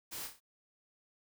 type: noise with echo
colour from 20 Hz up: white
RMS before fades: -43 dBFS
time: 0.11-0.28 s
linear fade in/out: 20 ms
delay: 31 ms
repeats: 4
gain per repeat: -6 dB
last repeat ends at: 0.404 s
effects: none